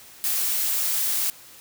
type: noise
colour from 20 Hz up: blue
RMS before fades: -24 dBFS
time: 0.24-1.3 s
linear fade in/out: 0 ms
effects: white hiss -47 dBFS RMS until 1.6 s